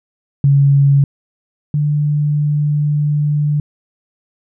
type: tone pair in turn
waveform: sine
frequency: 140.1 / 147.96 Hz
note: C#3 / D3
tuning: +19 / +13 cents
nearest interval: minor second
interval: 94 cents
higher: second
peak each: -7 / -12 dBFS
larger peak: first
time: 0.44-1.04 / 1.74-3.6 s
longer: second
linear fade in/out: 2 ms
effects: none